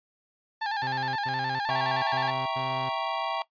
30% pulse tone with vibrato, 848 Hz, G#5, 36 cents sharp, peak -25 dBFS, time 0.61-2.31 s, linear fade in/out 10 ms, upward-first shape square, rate 9.6 Hz, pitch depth 73 cents each way
sawtooth tone bursts, 130.81 Hz, C3, in tune, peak -31 dBFS, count 5, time 0.82-2.896 s, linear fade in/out 10 ms, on 340 ms, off 94 ms
square chord, E diminished seventh, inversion none, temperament equal, 659.3 / 784 / 932.3 / 1108.7 Hz, E5 / G5 / Bb5 / Db6, 0 / 0 / 0 / 0 cents, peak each -34 dBFS, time 1.69-3.42 s, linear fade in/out 0 ms
effects noise-tail reverb RT60 0.1 s tail -19 dB re dry + resampled to 11025 Hz

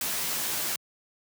white noise with comb filter, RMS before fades -30 dBFS, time 0.01-0.76 s, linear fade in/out 2 ms, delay 13 ms, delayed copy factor +0.65, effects high-pass 100 Hz 12 dB/octave

